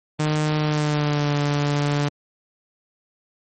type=tone with pitch glide; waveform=sawtooth; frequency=152.6 to 145.12 Hz; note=D#3 to D3; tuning=-33 to -20 cents; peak=-15 dBFS; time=0.19-2.09 s; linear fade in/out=10 ms; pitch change=-87 cents; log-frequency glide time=0.57-1.36 s; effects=MP3 32 kbps